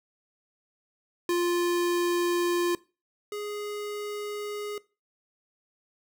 square tone pair in turn, 349.2 / 415.3 Hz, F4 / G#4, 0 / 0 cents, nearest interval minor third, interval 300 cents, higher second, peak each -24 / -33 dBFS, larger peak first, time 1.29-2.75 / 3.32-4.78 s, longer neither, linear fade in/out 2 ms, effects noise-tail reverb RT60 0.3 s tail -20 dB re dry

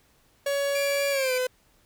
45% pulse tone with pitch glide, 562 to 506.5 Hz, C#5 to B4, +24 to +44 cents, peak -24 dBFS, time 0.46-1.47 s, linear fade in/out 5 ms, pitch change -180 cents, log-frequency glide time 1.11-1.33 s
sawtooth tone with vibrato, 2349 Hz, D7, in tune, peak -27 dBFS, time 0.75-1.38 s, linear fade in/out 2 ms, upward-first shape square, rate 4.1 Hz, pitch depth 14 cents each way
effects pink hiss -63 dBFS RMS until 1.85 s

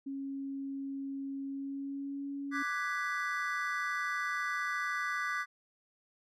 sine tone with pitch glide, 274 to 279.9 Hz, C#4 to C#4, -20 to +17 cents, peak -36 dBFS, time 0.06-2.63 s, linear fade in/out 10 ms, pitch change +37 cents, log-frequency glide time 1.45-2.28 s
triangle chord, G# half-diminished seventh, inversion second, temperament equal with one note detuned, 1174.7 / 1489.4 / 1661.2 / 1975.5 Hz, D6 / F#6 / G#6 / B6, 0 / +11 / 0 / 0 cents, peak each -35 / -36 / -38 / -36 dBFS, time 2.51-5.46 s, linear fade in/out 50 ms
effects none

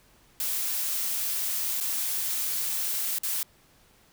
blue noise with dropouts, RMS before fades -29 dBFS, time 0.4-3.43 s, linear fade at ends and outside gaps 2 ms, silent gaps 1.803-1.808 / 3.186-3.233 s, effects pink hiss -60 dBFS RMS until 4.12 s

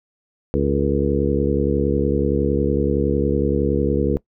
harmonic tone with a mistuned harmonic, 70.8 Hz, C#2, 37 cents sharp, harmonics 1 / 2 / 3 / 4 / 5 / 6 / 7, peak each -24 / -24 / -24 / -24 / -24 / -24 / -24 dBFS, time 0.54-4.17 s, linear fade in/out 0 ms, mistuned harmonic 7, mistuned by -54 cents, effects noise-tail reverb RT60 0.1 s tail -21 dB re dry

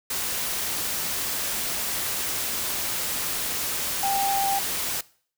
sine tone in noise, 790 Hz, G5, 13 cents sharp, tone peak -22 dBFS, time 4.03-4.59 s, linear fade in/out 5 ms, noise white, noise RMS -28 dBFS, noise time 0.1-5.01 s, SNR +3 dB, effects noise-tail reverb RT60 0.5 s tail -21 dB re dry

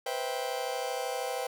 40% pulse chord, C major seventh, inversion third, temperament just, 490.5 / 523.3 / 654.1 / 784.9 Hz, B4 / C5 / E5 / G5, -12 / 0 / -14 / +2 cents, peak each -36 / -36 / -39 / -35 dBFS, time 0.06-1.47 s, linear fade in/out 5 ms, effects none

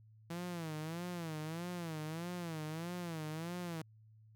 sawtooth tone with vibrato, 165.5 Hz, E3, 7 cents sharp, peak -36 dBFS, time 0.3-3.82 s, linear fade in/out 5 ms, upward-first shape sine, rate 1.6 Hz, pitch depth 130 cents each way, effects added 109 Hz sine -59 dBFS peak until 4.35 s

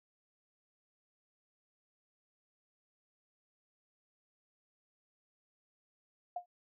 sine tone with exponential decay, 710 Hz, F5, 28 cents sharp, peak -32 dBFS, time 6.36-6.46 s, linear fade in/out 5 ms, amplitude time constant 21 ms, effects none

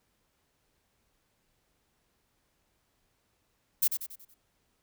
violet noise with echo, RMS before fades -24 dBFS, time 3.82-3.88 s, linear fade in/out 10 ms, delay 93 ms, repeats 5, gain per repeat -7 dB, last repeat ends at 4.345 s, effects pink hiss -74 dBFS RMS until 4.82 s

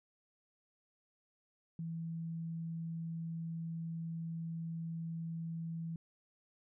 sine tone, 164.81 Hz, E3, in tune, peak -38 dBFS, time 1.79-5.96 s, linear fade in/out 2 ms, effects none

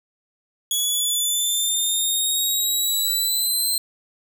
15% pulse exponential sweep, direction up, 3363 to 4131 Hz, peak -13 dBFS, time 0.71-3.78 s, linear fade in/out 2 ms, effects none

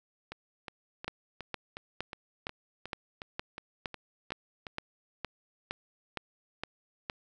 two click trains, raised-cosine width 0.3 ms, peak -18 / -24 dBFS, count 14 / 13, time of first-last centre 1.08-7.099 / 0.32-4.668 s, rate 2.16 / 2.76 Hz, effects none

